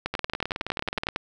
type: two click trains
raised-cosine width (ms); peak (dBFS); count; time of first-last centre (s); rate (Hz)
0.3; -10 / -13; 13 / 19; 0.06-1.161 / 0.14-1.087; 10.9 / 19
effects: none